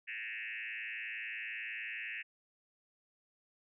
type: tone with frequency modulation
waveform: sine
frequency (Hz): 2217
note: C#7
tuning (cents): 0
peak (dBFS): -39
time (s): 0.07-2.23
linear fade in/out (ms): 20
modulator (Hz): 111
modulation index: 4.7
effects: none